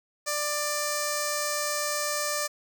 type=tone with notch filter; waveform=5% pulse; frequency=592 Hz; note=D5; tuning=14 cents sharp; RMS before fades=-29 dBFS; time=0.26-2.48 s; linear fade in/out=20 ms; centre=3200 Hz; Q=0.86; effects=none